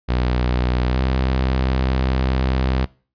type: tone with pitch glide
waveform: sawtooth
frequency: 61.74 to 64.85 Hz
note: B1 to C2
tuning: 0 to -15 cents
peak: -13 dBFS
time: 0.08-2.86 s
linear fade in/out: 20 ms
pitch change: +85 cents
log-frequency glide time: 0.88-0.99 s
effects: noise-tail reverb RT60 0.4 s tail -23 dB re dry + resampled to 11025 Hz